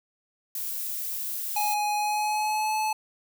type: noise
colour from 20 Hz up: violet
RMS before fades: -32 dBFS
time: 0.55-1.74 s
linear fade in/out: 2 ms
type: tone with pitch glide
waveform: square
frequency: 835 to 863.4 Hz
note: G#5 to A5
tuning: +9 to -33 cents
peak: -25 dBFS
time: 1.56-2.93 s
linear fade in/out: 5 ms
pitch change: +58 cents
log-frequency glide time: 1.95-2.75 s
effects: none